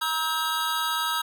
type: tone cluster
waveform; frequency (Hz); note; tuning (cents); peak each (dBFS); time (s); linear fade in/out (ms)
square; 949 / 1290 / 1586 / 3300 / 3772; A#5 / E6 / G6 / G#7 / A#7; +31 / -38 / +20 / -12 / +20; -31 / -29 / -33 / -37 / -33; 0.01-1.22; 10
effects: none